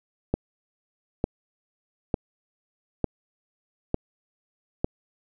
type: click train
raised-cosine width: 2 ms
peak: -9 dBFS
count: 6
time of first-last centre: 0.34-4.845 s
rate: 1.11 Hz
effects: none